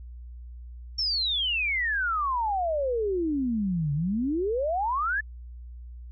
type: exponential two-way sweep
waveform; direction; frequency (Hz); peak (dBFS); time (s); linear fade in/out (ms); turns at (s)
sine; down then up; 5530 to 139.7 to 1773; -24; 0.98-5.21; 10; 3.93
effects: added 60 Hz sine -39 dBFS peak until 6.11 s